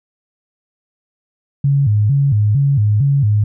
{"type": "tone with vibrato", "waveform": "sine", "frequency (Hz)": 121.2, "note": "B2", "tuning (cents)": -32, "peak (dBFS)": -10, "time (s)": [1.64, 3.44], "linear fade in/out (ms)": 5, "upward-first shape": "square", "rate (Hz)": 2.2, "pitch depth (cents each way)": 250, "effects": []}